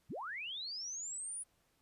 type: linear sweep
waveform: sine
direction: up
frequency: 55.7 to 9956 Hz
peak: -40 dBFS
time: 0.09-1.44 s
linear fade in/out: 20 ms
effects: pink hiss -75 dBFS RMS until 1.81 s + resampled to 32000 Hz